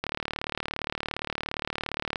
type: click train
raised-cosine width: 0.3 ms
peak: -13 dBFS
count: 80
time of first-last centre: 0.04-2.158 s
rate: 37.3 Hz
effects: none